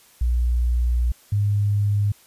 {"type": "tone pair in turn", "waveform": "sine", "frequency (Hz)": [60.1, 102.49], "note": ["B1", "G#2"], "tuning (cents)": [-46, -22], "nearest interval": "major sixth", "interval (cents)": 924, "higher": "second", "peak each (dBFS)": -17, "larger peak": "neither", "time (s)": [[0.21, 1.12], [1.32, 2.12]], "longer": "first", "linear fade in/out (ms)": 5, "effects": ["white hiss -53 dBFS RMS until 2.26 s", "resampled to 32000 Hz"]}